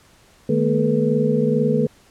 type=tone cluster; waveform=sine; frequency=152.7 / 214.9 / 237.1 / 431.7 / 487.5 Hz; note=D#3 / A3 / A#3 / A4 / B4; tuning=-32 / -41 / +30 / -33 / -23 cents; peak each=-22 dBFS; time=0.49-1.87 s; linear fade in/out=5 ms; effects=pink hiss -53 dBFS RMS until 2.1 s + low-pass 11000 Hz 12 dB/octave